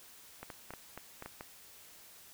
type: clicks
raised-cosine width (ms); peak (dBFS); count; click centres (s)
0.5; -28; 8; 0.43 / 0.502 / 0.706 / 0.737 / 0.976 / 1.224 / 1.26 / 1.409
effects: white hiss -56 dBFS RMS until 2.33 s